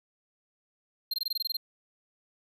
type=tone bursts; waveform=square; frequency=4186 Hz; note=C8; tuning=in tune; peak=-28 dBFS; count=10; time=1.11-1.569 s; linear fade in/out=5 ms; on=27 ms; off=21 ms; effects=none